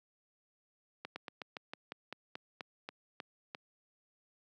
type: slowing click train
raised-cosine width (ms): 0.3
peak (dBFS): -25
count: 13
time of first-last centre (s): 1.05-3.548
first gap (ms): 110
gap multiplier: 1.11
effects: high-pass 200 Hz 12 dB/octave